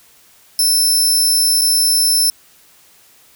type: tone with dropouts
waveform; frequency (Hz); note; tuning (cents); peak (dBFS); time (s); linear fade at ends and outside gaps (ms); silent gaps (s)
20% pulse; 5310; E8; +12; -6; 0.59-2.3; 1; 1.612-1.617
effects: white hiss -49 dBFS RMS until 3.35 s